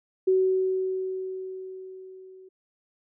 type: tone with level ramp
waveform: sine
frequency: 376 Hz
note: F#4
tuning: 28 cents sharp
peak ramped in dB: -17 to -46 dBFS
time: 0.27-2.49 s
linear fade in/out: 10 ms
effects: none